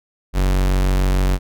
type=tone; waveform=45% pulse; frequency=46.79 Hz; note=F#1; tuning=20 cents sharp; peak=-14 dBFS; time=0.33-1.39 s; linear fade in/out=50 ms; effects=none